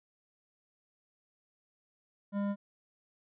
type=tone with hard clipping; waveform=triangle; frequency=201.6 Hz; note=G3; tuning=49 cents sharp; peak=-32 dBFS; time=2.32-2.56 s; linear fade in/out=50 ms; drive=16 dB; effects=resampled to 8000 Hz